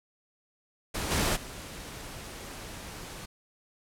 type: noise with level steps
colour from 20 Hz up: pink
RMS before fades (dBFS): -33 / -27 / -42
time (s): 0.94-3.26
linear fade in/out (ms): 10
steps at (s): 1.1 / 1.35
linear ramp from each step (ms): 20
effects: low-pass 12000 Hz 12 dB/octave